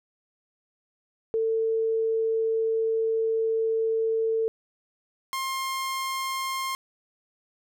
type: tone pair in turn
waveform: sine / sawtooth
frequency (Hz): 447.6 / 1062.7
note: A4 / C6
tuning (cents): +30 / +27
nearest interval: octave + minor third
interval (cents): 1497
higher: second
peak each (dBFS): -22 / -24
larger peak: first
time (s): 1.34-4.48 / 5.33-6.75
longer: first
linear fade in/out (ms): 0
effects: none